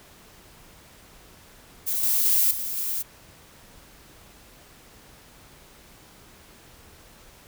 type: noise with level steps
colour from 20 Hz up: violet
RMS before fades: -26 / -22 / -20 / -30 / -28 dBFS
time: 1.86-3.03 s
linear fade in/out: 20 ms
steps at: 2.03 / 2.25 / 2.51 / 2.77 s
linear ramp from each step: 2 ms
effects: pink hiss -51 dBFS RMS until 7.47 s